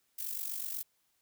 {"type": "noise with amplitude modulation", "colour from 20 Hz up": "violet", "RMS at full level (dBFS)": -35, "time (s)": [0.18, 0.83], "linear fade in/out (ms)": 10, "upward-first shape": "sine", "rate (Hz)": 48, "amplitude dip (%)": 70, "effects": ["white hiss -75 dBFS RMS until 1.21 s"]}